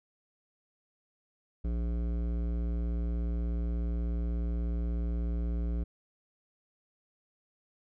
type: tone with hard clipping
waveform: sine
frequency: 58.27 Hz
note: A#1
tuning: in tune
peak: -31 dBFS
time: 1.64-5.84 s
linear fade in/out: 10 ms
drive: 14 dB
effects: none